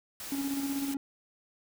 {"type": "noise", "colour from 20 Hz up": "white", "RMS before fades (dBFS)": -41, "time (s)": [0.2, 0.94], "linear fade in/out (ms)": 2}
{"type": "tone with tremolo", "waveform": "triangle", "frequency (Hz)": 277.2, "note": "C#4", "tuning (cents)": 0, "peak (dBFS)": -27, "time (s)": [0.32, 0.97], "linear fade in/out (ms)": 2, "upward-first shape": "square", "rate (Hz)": 16, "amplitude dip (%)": 40}
{"effects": []}